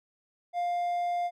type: tone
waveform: triangle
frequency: 702 Hz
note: F5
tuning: 9 cents sharp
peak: -25 dBFS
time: 0.53-1.31 s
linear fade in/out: 50 ms
effects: none